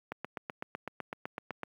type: click train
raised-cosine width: 0.5 ms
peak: -21 dBFS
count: 13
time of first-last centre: 0.12-1.633 s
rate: 7.93 Hz
effects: high-pass 150 Hz 12 dB/octave + 10-bit